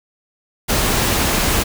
pink noise, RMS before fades -17 dBFS, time 0.68-1.64 s, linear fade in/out 20 ms, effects none

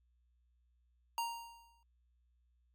square tone with exponential decay, 932.3 Hz, A#5, in tune, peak -33 dBFS, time 1.18-1.83 s, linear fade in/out 1 ms, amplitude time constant 140 ms, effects added 60 Hz sine -70 dBFS peak until 2.74 s + MP3 96 kbps

